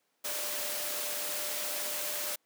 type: tone in noise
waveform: sine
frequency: 594 Hz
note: D5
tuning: 20 cents sharp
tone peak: -44 dBFS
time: 0.24-2.36 s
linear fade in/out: 10 ms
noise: white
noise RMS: -35 dBFS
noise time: 0.24-2.36 s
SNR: -12 dB
effects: pink hiss -75 dBFS RMS until 2.45 s + high-pass 300 Hz 12 dB/octave